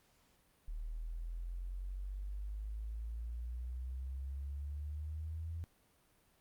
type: exponential sweep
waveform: sine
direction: up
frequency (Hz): 38.18 to 83.8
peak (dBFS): -39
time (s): 0.68-5.64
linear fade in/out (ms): 0
effects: pink hiss -71 dBFS RMS until 6.4 s + Opus 48 kbps